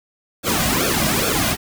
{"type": "noise with flanger", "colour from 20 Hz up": "pink", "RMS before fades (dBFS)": -19, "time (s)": [0.43, 1.57], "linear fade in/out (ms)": 50, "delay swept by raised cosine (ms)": [1, 2.3], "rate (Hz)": 2.4, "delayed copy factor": -0.95, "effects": []}